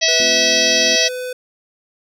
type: harmonic tone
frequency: 649 Hz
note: E5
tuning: 27 cents flat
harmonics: 1 / 3 / 4 / 5 / 6 / 7 / 8 / 9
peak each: -21 / -21 / -21 / -21 / -21 / -21 / -21 / -21 dBFS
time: 0.01-1.09 s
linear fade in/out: 20 ms
type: tone with pitch glide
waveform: square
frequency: 493.9 to 502.5 Hz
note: B4 to B4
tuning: 0 to +30 cents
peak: -24 dBFS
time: 0.08-1.33 s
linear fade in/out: 5 ms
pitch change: +30 cents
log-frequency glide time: 0.18-0.44 s
type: chord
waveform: sine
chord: F major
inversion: first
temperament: equal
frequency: 220 / 261.6 / 349.2 Hz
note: A3 / C4 / F4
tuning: 0 / 0 / 0 cents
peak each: -31 / -29 / -30 dBFS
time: 0.2-0.96 s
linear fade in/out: 0 ms
effects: none